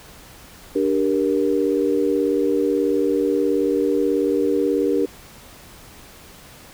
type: chord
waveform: sine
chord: G minor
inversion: second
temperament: just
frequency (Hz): 294 / 392 / 470.4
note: D4 / G4 / Bb4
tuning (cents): +2 / 0 / +16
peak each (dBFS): -21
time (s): 0.75-5.06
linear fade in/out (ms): 10
effects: pink hiss -44 dBFS RMS until 6.73 s